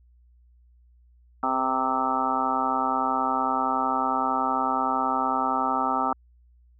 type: harmonic tone with a mistuned harmonic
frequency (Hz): 130.81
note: C3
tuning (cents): 0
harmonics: 2 / 3 / 4 / 5 / 6 / 7 / 8 / 9 / 10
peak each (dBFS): -31 / -39 / -39 / -35 / -28 / -29 / -39 / -29 / -28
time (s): 1.43-6.13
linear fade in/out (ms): 2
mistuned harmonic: 3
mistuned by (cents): +79
effects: added 60 Hz sine -54 dBFS peak until 6.79 s